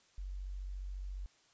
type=tone; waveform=sine; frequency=47.18 Hz; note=F#1; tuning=34 cents sharp; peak=-39 dBFS; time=0.18-1.26 s; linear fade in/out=0 ms; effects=white hiss -68 dBFS RMS until 1.53 s + resampled to 16000 Hz